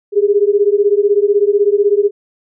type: beating tone pair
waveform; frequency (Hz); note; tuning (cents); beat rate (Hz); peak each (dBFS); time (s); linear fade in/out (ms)
sine; 400.3 / 416.3; G4 / G#4; +36 / +4; 16; -12; 0.12-2.11; 50
effects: none